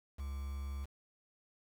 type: tone with quantisation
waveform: triangle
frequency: 69.3 Hz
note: C#2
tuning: in tune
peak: -36 dBFS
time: 0.18-0.86 s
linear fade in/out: 20 ms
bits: 9
effects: none